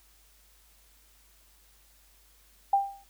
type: tone with exponential decay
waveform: sine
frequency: 793 Hz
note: G5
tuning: 20 cents sharp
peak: -17 dBFS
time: 2.73-3.04 s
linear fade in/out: 5 ms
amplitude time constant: 66 ms
effects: added 50 Hz sine -62 dBFS peak until 3.09 s + white hiss -62 dBFS RMS until 3.09 s